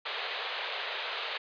white band-pass noise, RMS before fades -36 dBFS, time 0.05-1.38 s, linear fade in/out 10 ms, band 430 to 4000 Hz, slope 48 dB/octave, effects resampled to 11025 Hz

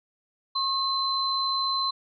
sine tone pair together, 1079 / 4067 Hz, C#6 / C8, -47 / -50 cents, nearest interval octave + major seventh, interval 2297 cents, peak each -27 / -26 dBFS, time 0.55-1.91 s, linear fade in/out 10 ms, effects none

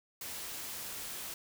white noise, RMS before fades -42 dBFS, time 0.21-1.34 s, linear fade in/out 2 ms, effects none

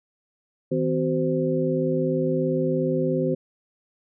sine tone cluster, 158.9 / 256.1 / 376.7 / 517 Hz, D#3 / C4 / F#4 / C5, +37 / -37 / +31 / -21 cents, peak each -26 dBFS, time 0.71-3.35 s, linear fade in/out 10 ms, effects none

